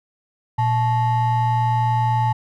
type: ring-modulated tone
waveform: triangle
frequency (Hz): 493.9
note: B4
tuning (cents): 0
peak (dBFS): -11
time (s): 0.58-2.33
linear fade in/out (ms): 10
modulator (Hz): 376
effects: none